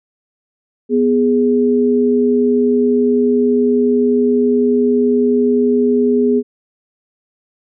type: tone pair together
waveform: sine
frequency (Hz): 246.9 / 415.2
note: B3 / G#4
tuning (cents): 0 / 0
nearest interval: major sixth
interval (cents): 900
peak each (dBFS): -13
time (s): 0.89-6.43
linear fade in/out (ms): 50
effects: none